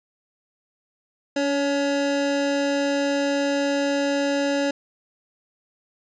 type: tone pair together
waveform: square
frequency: 283.7 / 560 Hz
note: C#4 / C#5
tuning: +40 / +18 cents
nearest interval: octave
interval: 1178 cents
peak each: -24 dBFS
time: 1.36-4.71 s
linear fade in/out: 5 ms
effects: resampled to 16000 Hz + 10-bit